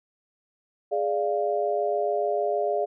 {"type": "chord", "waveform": "sine", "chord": "D diminished", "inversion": "second", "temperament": "equal with one note detuned", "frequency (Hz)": [415.3, 587.3, 694], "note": ["Ab4", "D5", "F5"], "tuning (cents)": [0, 0, -11], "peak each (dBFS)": -27, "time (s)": [0.91, 2.86], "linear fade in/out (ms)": 20, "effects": []}